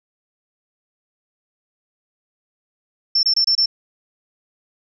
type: tone bursts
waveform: sine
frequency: 5380 Hz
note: E8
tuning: 34 cents sharp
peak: -13 dBFS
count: 5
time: 3.15-3.659 s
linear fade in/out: 5 ms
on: 81 ms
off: 26 ms
effects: none